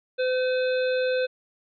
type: harmonic tone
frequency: 510 Hz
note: C5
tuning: 44 cents flat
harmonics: 1 / 3 / 5 / 7 / 8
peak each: -22 / -32 / -36 / -39 / -40 dBFS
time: 0.18-1.27 s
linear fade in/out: 20 ms
effects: none